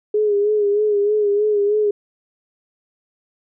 sine tone with vibrato, 415.3 Hz, G#4, in tune, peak -14 dBFS, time 0.14-1.91 s, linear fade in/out 5 ms, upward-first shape sine, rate 3.2 Hz, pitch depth 49 cents each way, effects none

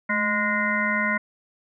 harmonic tone with a mistuned harmonic, 206.8 Hz, G#3, 7 cents flat, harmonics 1 / 3 / 5 / 7 / 9 / 10, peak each -28 / -32 / -29 / -27 / -27 / -27 dBFS, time 0.09-1.18 s, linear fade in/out 10 ms, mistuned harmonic 1, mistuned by +66 cents, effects none

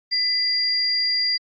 sine tone pair together, 2010 / 4781 Hz, B6 / D8, +30 / +30 cents, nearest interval octave + minor third, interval 1500 cents, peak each -29 / -19 dBFS, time 0.11-1.38 s, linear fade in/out 20 ms, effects AAC 48 kbps

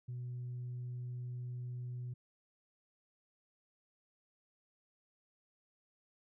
sine tone, 123.47 Hz, B2, in tune, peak -38 dBFS, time 0.08-2.14 s, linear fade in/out 10 ms, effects tanh soft clip ceiling -37 dBFS

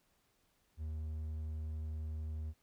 triangle tone, 77.78 Hz, D#2, in tune, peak -36 dBFS, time 0.77-2.54 s, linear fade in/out 50 ms, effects pink hiss -75 dBFS RMS until 2.62 s

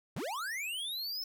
square linear sweep, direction up, 87.8 to 5340 Hz, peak -36 dBFS, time 0.16-1.24 s, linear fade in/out 5 ms, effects none

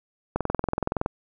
click train, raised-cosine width 1 ms, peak -10 dBFS, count 16, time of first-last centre 0.36-1.061 s, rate 21.4 Hz, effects none

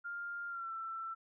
sine tone with pitch glide, 1401 to 1337 Hz, F6 to E6, +5 to +24 cents, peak -39 dBFS, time 0.04-1.15 s, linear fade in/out 20 ms, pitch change -81 cents, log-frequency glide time 0.48-0.71 s, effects none

